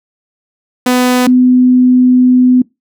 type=tone pair in turn; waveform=sawtooth / sine; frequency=250 / 251.7 Hz; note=B3 / B3; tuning=+21 / +33 cents; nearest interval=unison; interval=12 cents; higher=second; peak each=-4 dBFS; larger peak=neither; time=0.86-1.27 / 1.27-2.62 s; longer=second; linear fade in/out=5 ms; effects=noise-tail reverb RT60 0.2 s tail -23 dB re dry